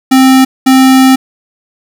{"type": "tone bursts at uneven times", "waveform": "square", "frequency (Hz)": 262.6, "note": "C4", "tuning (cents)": 6, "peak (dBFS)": -3, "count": 2, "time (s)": [[0.11, 0.45], [0.66, 1.16]], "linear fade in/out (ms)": 10, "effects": []}